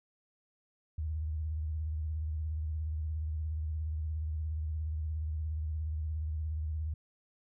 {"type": "tone with vibrato", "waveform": "sine", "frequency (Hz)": 77.78, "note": "D#2", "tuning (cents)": 0, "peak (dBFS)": -32, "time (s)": [0.98, 6.94], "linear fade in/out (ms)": 5, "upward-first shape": "sine", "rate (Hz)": 17, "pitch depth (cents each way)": 82, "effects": []}